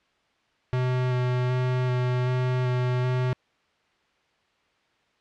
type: tone with vibrato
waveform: square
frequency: 126 Hz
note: B2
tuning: 35 cents sharp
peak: -23 dBFS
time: 0.73-3.33 s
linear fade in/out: 0 ms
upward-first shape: square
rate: 1.3 Hz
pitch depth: 10 cents each way
effects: white hiss -66 dBFS RMS until 5.2 s + low-pass 3000 Hz 12 dB/octave